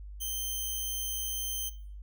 5% pulse tone, 3118 Hz, G7, 10 cents flat, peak -25 dBFS, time 0.2-1.7 s, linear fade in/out 20 ms, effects noise-tail reverb RT60 0.5 s tail -19 dB re dry + added 50 Hz sine -41 dBFS peak until 2.02 s

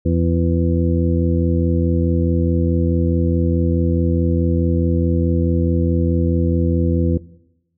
harmonic tone with a mistuned harmonic, 84.7 Hz, E2, 48 cents sharp, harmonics 1 / 2 / 3 / 4 / 6, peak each -17 / -20 / -22 / -23 / -25 dBFS, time 0.05-7.18 s, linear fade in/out 10 ms, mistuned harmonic 6, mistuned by -39 cents, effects noise-tail reverb RT60 0.9 s tail -19 dB re dry

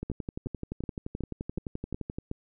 two click trains, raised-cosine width 3 ms, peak -21 / -20 dBFS, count 26 / 7, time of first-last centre 0.03-2.185 / 0.1-2.314 s, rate 11.6 / 2.71 Hz, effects none

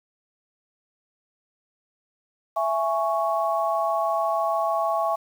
sine chord, C# minor, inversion first, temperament just, 665.2 / 831.5 / 1108.7 Hz, E5 / G#5 / C#6, +16 / +2 / 0 cents, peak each -24 / -27 / -26 dBFS, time 2.56-5.16 s, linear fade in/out 10 ms, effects 8-bit

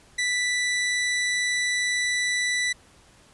sawtooth tone, 1975.5 Hz, B6, in tune, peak -19 dBFS, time 0.18-2.73 s, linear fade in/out 10 ms, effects pink hiss -55 dBFS RMS until 3.33 s + resampled to 24000 Hz

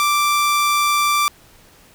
sawtooth tone, 1174.7 Hz, D6, in tune, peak -11 dBFS, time 0-1.28 s, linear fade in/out 0 ms, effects pink hiss -49 dBFS RMS until 1.94 s

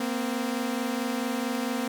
sawtooth tone pair together, 233.7 / 258.2 Hz, A#3 / C4, +5 / -23 cents, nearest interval major second, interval 172 cents, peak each -26 dBFS, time 0-1.88 s, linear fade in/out 5 ms, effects 10-bit

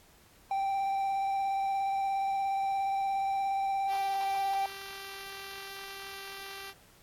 triangle tone with vibrato, 783 Hz, G5, 2 cents flat, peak -26 dBFS, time 0.51-4.66 s, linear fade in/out 2 ms, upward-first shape square, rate 17 Hz, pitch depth 10 cents each way
5% pulse tone, 392 Hz, G4, in tune, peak -30 dBFS, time 3.87-6.74 s, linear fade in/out 50 ms
effects pink hiss -60 dBFS RMS until 7.02 s + AAC 64 kbps

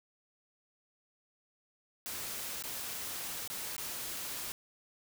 white noise with dropouts, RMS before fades -40 dBFS, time 2.06-4.52 s, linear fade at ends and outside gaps 0 ms, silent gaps 2.624-2.638 / 3.476-3.5 / 3.765-3.78 s, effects none

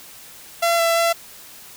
sawtooth tone with pitch steps, 679 / 669 / 674 Hz, F5 / E5 / E5, -49 / +25 / +38 cents, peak -12 dBFS, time 0.62-1.13 s, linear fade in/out 10 ms, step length 170 ms, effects white hiss -42 dBFS RMS until 1.76 s

